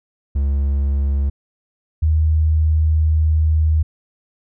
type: tone pair in turn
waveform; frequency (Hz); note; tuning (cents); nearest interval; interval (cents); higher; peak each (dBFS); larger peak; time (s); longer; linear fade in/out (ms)
triangle / sine; 69.6 / 78.34; C#2 / D#2; +8 / +12; major second; 204; second; -13 / -12; second; 0.35-1.3 / 2.02-3.83; second; 10
effects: none